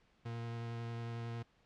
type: tone with vibrato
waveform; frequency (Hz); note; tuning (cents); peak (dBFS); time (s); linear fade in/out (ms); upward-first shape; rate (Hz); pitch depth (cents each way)
40% pulse; 116.54; A#2; 0; -39; 0.25-1.43; 10; sine; 11; 10
effects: pink hiss -71 dBFS RMS until 1.65 s + low-pass 4000 Hz 12 dB/octave